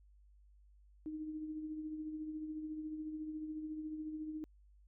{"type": "tone with tremolo", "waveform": "sine", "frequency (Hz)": 309.5, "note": "D#4", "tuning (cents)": -9, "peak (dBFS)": -38, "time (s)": [1.06, 4.44], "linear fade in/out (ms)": 0, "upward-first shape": "triangle", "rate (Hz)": 14, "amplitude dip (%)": 50, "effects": ["added 50 Hz sine -61 dBFS peak until 4.87 s"]}